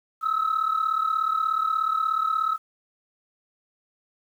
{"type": "tone pair together", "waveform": "sine", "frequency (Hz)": [1277, 1313.7], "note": ["D#6", "E6"], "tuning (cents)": [45, -6], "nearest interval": "unison", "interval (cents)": 49, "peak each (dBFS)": -23, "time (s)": [0.21, 2.58], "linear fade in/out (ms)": 50, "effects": ["tanh soft clip ceiling -17 dBFS", "9-bit"]}